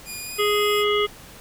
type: tone with pitch glide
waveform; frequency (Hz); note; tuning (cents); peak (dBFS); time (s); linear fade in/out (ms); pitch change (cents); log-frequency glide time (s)
10% pulse; 2442 to 2535; D#7 to D#7; -33 to +32; -23; 0.05-0.85; 50; +65; 0.22-0.55
type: harmonic tone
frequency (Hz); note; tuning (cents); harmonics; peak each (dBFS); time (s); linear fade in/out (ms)
415.9; G#4; +2; 1 / 3 / 5 / 7 / 8; -20 / -25 / -27 / -28 / -29; 0.38-1.07; 20
effects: pink hiss -44 dBFS RMS until 1.4 s